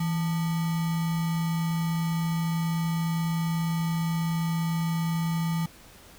sine tone with sample-and-hold, 164.81 Hz, E3, in tune, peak -24 dBFS, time 0-5.66 s, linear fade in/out 5 ms, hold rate 1050 Hz, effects pink hiss -51 dBFS RMS until 6.18 s

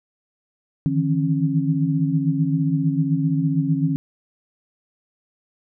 sine tone cluster, 150.8 / 159.2 / 166.2 / 272 Hz, D3 / D#3 / E3 / C#4, +46 / +40 / +15 / -33 cents, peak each -22 / -25 / -24 / -22 dBFS, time 0.86-3.96 s, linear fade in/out 0 ms, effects none

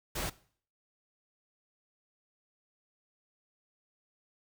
pink noise, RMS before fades -35 dBFS, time 0.15-0.3 s, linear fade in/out 10 ms, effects noise-tail reverb RT60 0.5 s tail -19 dB re dry

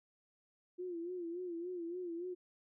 sine tone with vibrato, 349.2 Hz, F4, in tune, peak -39 dBFS, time 0.78-2.35 s, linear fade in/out 20 ms, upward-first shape sine, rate 3.5 Hz, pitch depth 84 cents each way, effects none

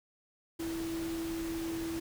sine tone in noise, 329.6 Hz, E4, in tune, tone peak -34 dBFS, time 0.59-2 s, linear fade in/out 10 ms, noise pink, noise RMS -44 dBFS, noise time 0.59-2 s, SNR +7 dB, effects none

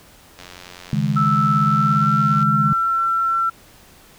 click train, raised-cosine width 0.2 ms, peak -20 dBFS, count 184, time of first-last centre 0.39-2.428 s, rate 89.8 Hz
sine chord, C# suspended second, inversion none, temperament just, 138.59 / 155.92 / 207.9 Hz, C#3 / D#3 / G#3, 0 / +4 / +2 cents, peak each -21 dBFS, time 0.93-2.73 s, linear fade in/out 0 ms
sine tone with pitch glide, 1318.5 to 1348.5 Hz, E6 to E6, 0 to +39 cents, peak -16 dBFS, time 1.16-3.5 s, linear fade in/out 10 ms, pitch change +39 cents, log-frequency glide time 1.64-2.06 s
effects pink hiss -48 dBFS RMS until 4.18 s

